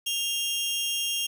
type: tone pair together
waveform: sawtooth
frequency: 2794 / 3234 Hz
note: F7 / G#7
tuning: 0 / -47 cents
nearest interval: minor third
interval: 253 cents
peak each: -26 dBFS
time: 0.06-1.27 s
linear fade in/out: 10 ms
effects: 9-bit